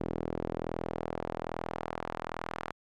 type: tone with band-pass filter sweep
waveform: sawtooth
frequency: 41.2 Hz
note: E1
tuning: in tune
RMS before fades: -37 dBFS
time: 0-2.72 s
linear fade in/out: 10 ms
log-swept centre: 370 to 1200 Hz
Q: 1.1
effects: none